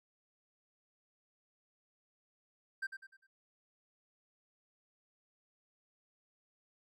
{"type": "tone with echo", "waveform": "triangle", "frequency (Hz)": 1568, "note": "G6", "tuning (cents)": 0, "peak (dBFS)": -33, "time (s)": [2.82, 2.87], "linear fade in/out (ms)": 10, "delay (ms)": 100, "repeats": 4, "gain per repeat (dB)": -8, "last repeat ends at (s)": 3.27, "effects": []}